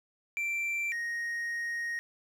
triangle tone pair in turn, 2349 / 1870.3 Hz, D7 / A#6, 0 / +5 cents, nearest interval major third, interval 395 cents, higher first, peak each -28 / -30 dBFS, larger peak first, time 0.37-0.92 / 0.92-1.99 s, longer second, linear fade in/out 0 ms, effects none

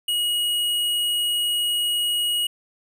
square tone, 2897 Hz, F#7, 37 cents flat, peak -21 dBFS, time 0.08-2.47 s, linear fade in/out 5 ms, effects none

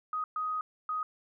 sine tone bursts at uneven times, 1252 Hz, D#6, 10 cents sharp, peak -30 dBFS, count 3, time 0.13-0.24 / 0.36-0.61 / 0.89-1.03 s, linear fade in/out 2 ms, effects none

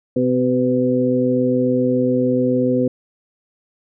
harmonic tone with a mistuned harmonic, 127.1 Hz, C3, 50 cents flat, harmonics 1 / 2 / 3 / 4, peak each -25 / -17 / -23 / -19 dBFS, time 0.16-2.88 s, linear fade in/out 5 ms, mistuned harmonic 4, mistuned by -22 cents, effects none

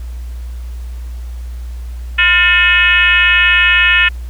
sine tone with frequency modulation, 2169 Hz, C#7, 38 cents flat, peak -7 dBFS, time 2.18-4.09 s, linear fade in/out 10 ms, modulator 380 Hz, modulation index 1.9, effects added 60 Hz sine -22 dBFS peak until 4.29 s + pink hiss -45 dBFS RMS until 4.29 s

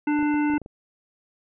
harmonic tone, 296.5 Hz, D4, 17 cents sharp, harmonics 1 / 3 / 5 / 7 / 9, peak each -20 / -30 / -34 / -37 / -39 dBFS, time 0.07-0.58 s, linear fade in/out 5 ms
clicks, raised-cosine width 2 ms, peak -27 dBFS, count 8, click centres 0.191 / 0.228 / 0.342 / 0.501 / 0.537 / 0.58 / 0.617 / 0.661 s
effects none

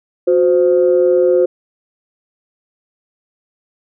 sine tone pair together, 363.5 / 519 Hz, F#4 / C5, -31 / -14 cents, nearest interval tritone, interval 617 cents, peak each -11 dBFS, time 0.27-1.46 s, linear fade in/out 10 ms, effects tanh soft clip ceiling -2 dBFS

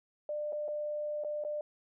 sine tone with dropouts, 597 Hz, D5, 28 cents sharp, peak -33 dBFS, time 0.29-1.61 s, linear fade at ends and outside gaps 2 ms, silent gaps 0.524-0.529 / 0.681-0.685 / 1.238-1.246 / 1.439-1.448 s, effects none

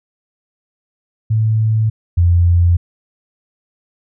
sine tone pair in turn, 110 / 86.7 Hz, A2 / F2, 0 / -12 cents, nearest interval major third, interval 412 cents, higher first, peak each -11 / -8 dBFS, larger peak second, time 1.3-1.9 / 2.17-2.77 s, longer neither, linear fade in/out 10 ms, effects none

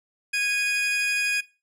40% pulse tone pair together, 1648 / 2478 Hz, G#6 / D#7, -14 / -8 cents, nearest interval perfect fifth, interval 706 cents, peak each -28 / -23 dBFS, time 0.33-1.41 s, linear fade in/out 10 ms, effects noise-tail reverb RT60 0.3 s tail -20 dB re dry + low-pass 12000 Hz 12 dB/octave

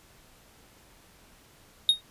triangle tone with exponential decay, 3729 Hz, A#7, in tune, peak -12 dBFS, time 1.89-2.01 s, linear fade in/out 1 ms, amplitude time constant 24 ms, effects pink hiss -57 dBFS RMS until 2.1 s + resampled to 32000 Hz

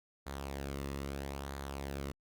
sawtooth tone with flanger, 69.3 Hz, C#2, in tune, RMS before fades -41 dBFS, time 0.26-2.12 s, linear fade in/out 10 ms, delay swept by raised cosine 0.36 to 1.31 ms, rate 0.77 Hz, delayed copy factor -0.5, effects Opus 48 kbps

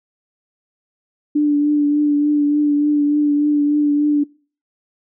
sine tone with vibrato, 293.7 Hz, D4, in tune, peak -12 dBFS, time 1.35-4.24 s, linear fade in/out 10 ms, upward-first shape triangle, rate 3.4 Hz, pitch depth 26 cents each way, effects noise-tail reverb RT60 0.4 s tail -23 dB re dry

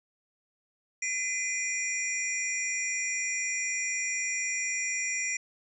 sine tone cluster, 2034 / 2410 / 5740 / 7250 Hz, C7 / D7 / F8 / A#8, -50 / +44 / +47 / -49 cents, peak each -34 / -34 / -34 / -35 dBFS, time 1.02-5.37 s, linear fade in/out 5 ms, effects none

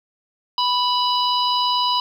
harmonic tone, 987.8 Hz, B5, in tune, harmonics 1 / 3 / 4 / 5, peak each -19 / -24 / -25 / -26 dBFS, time 0.58-2 s, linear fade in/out 2 ms, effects 8-bit

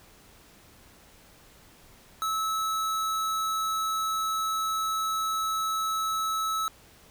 square tone, 1300 Hz, E6, 24 cents flat, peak -27 dBFS, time 2.22-6.68 s, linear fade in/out 0 ms, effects pink hiss -55 dBFS RMS until 7.1 s

